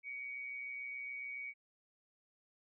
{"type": "tone with amplitude modulation", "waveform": "sine", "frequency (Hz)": 2254, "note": "C#7", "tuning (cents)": 28, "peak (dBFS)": -39, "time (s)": [0.03, 1.54], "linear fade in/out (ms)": 50, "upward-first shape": "sine", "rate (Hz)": 127, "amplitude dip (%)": 50, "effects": []}